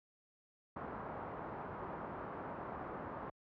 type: low-pass noise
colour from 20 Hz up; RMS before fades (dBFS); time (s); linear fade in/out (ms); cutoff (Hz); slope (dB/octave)
white; -45; 0.76-3.3; 5; 1200; 24
effects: high-pass 60 Hz 12 dB/octave